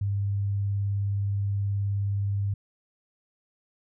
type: tone with vibrato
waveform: sine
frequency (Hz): 100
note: G2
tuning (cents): +35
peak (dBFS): -24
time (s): 0.01-2.54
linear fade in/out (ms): 5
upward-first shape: triangle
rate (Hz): 19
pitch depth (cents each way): 13
effects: none